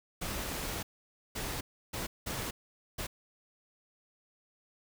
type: noise bursts at uneven times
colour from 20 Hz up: pink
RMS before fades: -37 dBFS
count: 5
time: 0.21-0.83 / 1.35-1.61 / 1.93-2.07 / 2.26-2.51 / 2.98-3.07 s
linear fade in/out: 10 ms
effects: none